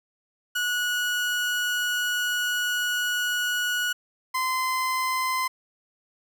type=tone pair in turn; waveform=30% pulse; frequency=1462 / 1031.8 Hz; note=F#6 / C6; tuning=-21 / -24 cents; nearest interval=tritone; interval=603 cents; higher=first; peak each=-21 dBFS; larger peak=neither; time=0.55-3.93 / 4.34-5.48 s; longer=first; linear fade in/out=10 ms; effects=none